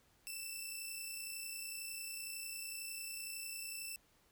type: tone pair together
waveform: 10% pulse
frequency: 2637 / 2668 Hz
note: E7 / E7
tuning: 0 / +20 cents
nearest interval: unison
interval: 20 cents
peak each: -39 / -36 dBFS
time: 0.27-3.96 s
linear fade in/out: 0 ms
effects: pink hiss -71 dBFS RMS until 4.31 s